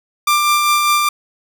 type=tone with tremolo; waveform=sawtooth; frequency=1186 Hz; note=D6; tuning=17 cents sharp; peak=-7 dBFS; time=0.27-1.09 s; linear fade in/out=5 ms; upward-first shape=sine; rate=5 Hz; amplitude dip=30%; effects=none